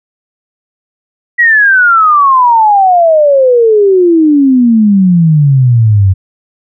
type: exponential sweep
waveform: sine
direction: down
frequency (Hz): 1944 to 92.5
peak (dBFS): -3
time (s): 1.38-6.14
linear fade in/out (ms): 20
effects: none